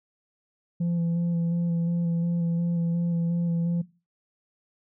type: tone with vibrato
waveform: sine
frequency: 170.1 Hz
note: F3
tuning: 45 cents flat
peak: -20 dBFS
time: 0.8-3.82 s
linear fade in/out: 10 ms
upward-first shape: square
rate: 2.8 Hz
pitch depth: 16 cents each way
effects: noise-tail reverb RT60 0.3 s tail -20 dB re dry + tanh soft clip ceiling -22 dBFS